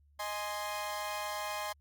sawtooth chord, Ab major, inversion second, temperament equal, 622.3 / 830.6 / 1046.5 Hz, Eb5 / Ab5 / C6, 0 / 0 / 0 cents, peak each -37 / -36 / -36 dBFS, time 0.19-1.73 s, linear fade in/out 10 ms, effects added 72 Hz sine -62 dBFS peak until 1.8 s + Opus 48 kbps

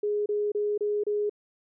sine tone bursts, 415.8 Hz, G#4, 2 cents sharp, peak -24 dBFS, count 5, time 0.03-1.296 s, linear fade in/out 5 ms, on 230 ms, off 29 ms, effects none

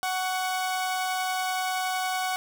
sawtooth tone pair together, 743 / 1119.8 Hz, F#5 / C#6, +7 / +17 cents, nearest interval perfect fifth, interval 710 cents, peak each -23 / -31 dBFS, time 0.03-2.36 s, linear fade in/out 0 ms, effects none

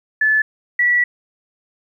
sine tone pair in turn, 1734 / 1946.3 Hz, A6 / B6, -26 / -26 cents, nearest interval major second, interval 200 cents, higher second, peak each -12 dBFS, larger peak neither, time 0.21-0.42 / 0.79-1.04 s, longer second, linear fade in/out 5 ms, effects 9-bit

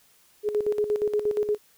sine tone with tremolo, 418.9 Hz, G#4, 15 cents sharp, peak -20 dBFS, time 0.43-1.58 s, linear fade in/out 50 ms, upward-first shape square, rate 8.5 Hz, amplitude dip 65%, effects white hiss -60 dBFS RMS until 1.77 s

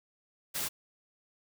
white noise, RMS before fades -34 dBFS, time 0.54-0.69 s, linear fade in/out 20 ms, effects none

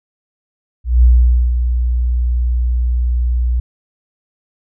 sine tone with ADSR envelope, 60.6 Hz, B1, 32 cents flat, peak -4 dBFS, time 0.84-3.6 s, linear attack 190 ms, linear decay 490 ms, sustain -8 dB, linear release 4 ms, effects none

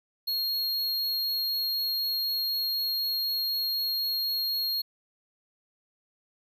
square tone, 4276 Hz, C8, 37 cents sharp, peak -27 dBFS, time 0.27-4.82 s, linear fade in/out 10 ms, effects none

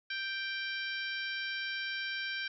harmonic tone, 784 Hz, G5, in tune, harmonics 2 / 3 / 4 / 5 / 6 / 7, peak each -37 / -41 / -43 / -45 / -47 / -48 dBFS, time 0.1-2.48 s, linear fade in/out 5 ms, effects none

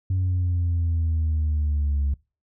sine exponential sweep, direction down, 94 to 69.3 Hz, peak -18 dBFS, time 0.1-2.14 s, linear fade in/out 5 ms, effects noise-tail reverb RT60 0.3 s tail -25 dB re dry + tanh soft clip ceiling -18 dBFS

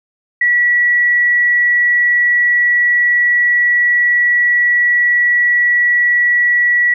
sine tone, 1939 Hz, B6, 32 cents flat, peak -9 dBFS, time 0.41-6.94 s, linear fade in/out 5 ms, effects none

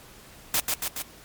white noise with echo, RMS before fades -23 dBFS, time 0.54-0.6 s, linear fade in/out 2 ms, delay 140 ms, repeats 3, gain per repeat -3 dB, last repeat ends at 1.02 s, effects pink hiss -49 dBFS RMS until 1.24 s + MP3 96 kbps

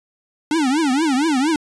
square tone with vibrato, 288.8 Hz, D4, 29 cents flat, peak -16 dBFS, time 0.51-1.56 s, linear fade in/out 2 ms, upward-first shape triangle, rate 4.3 Hz, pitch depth 280 cents each way, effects resampled to 22050 Hz

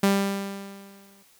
sawtooth tone with exponential decay, 197.7 Hz, G3, 15 cents sharp, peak -13 dBFS, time 0.03-1.23 s, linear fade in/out 5 ms, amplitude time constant 260 ms, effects white hiss -58 dBFS RMS until 1.39 s

